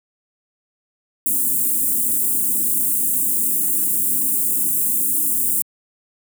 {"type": "band-stop noise", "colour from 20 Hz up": "white", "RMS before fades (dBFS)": -19, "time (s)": [1.26, 5.62], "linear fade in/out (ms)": 0, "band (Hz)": [330, 8000], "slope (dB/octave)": 48, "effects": ["high-pass 200 Hz 12 dB/octave"]}